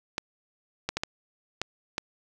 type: clicks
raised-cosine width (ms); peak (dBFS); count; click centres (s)
0.2; -11; 6; 0.181 / 0.89 / 0.97 / 1.035 / 1.616 / 1.981
effects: none